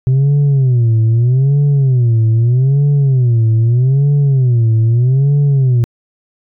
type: tone with vibrato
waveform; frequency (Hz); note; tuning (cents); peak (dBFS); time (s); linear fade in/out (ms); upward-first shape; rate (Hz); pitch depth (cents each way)
sine; 126.8; B2; +46; -5; 0.07-5.84; 0; sine; 0.8; 220
effects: tanh soft clip ceiling -7 dBFS